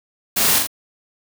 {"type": "noise with echo", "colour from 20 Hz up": "white", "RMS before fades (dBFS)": -18, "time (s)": [0.36, 0.59], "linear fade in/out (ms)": 10, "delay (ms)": 41, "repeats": 2, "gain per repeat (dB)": -3, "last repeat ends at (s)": 0.672, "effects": []}